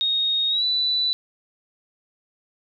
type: tone with pitch glide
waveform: sine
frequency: 3729 to 3974 Hz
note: A#7 to B7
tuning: 0 to +10 cents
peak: -19 dBFS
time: 0.01-1.13 s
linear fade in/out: 0 ms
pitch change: +110 cents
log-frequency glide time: 0.49-0.64 s
effects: none